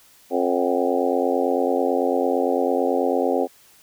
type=harmonic tone with a mistuned harmonic; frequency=89 Hz; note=F2; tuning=33 cents sharp; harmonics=3 / 4 / 5 / 6 / 7 / 8 / 9; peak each=-25 / -26 / -24 / -24 / -29 / -27 / -31 dBFS; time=0.3-3.48 s; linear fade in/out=50 ms; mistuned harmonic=8; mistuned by=+75 cents; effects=white hiss -53 dBFS RMS until 3.82 s